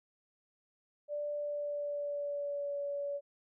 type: tone with pitch glide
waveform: sine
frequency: 587.3 to 569.6 Hz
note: D5 to C#5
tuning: 0 to +47 cents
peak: -34 dBFS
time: 1.08-3.21 s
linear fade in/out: 50 ms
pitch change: -53 cents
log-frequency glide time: 1.32-2.78 s
effects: none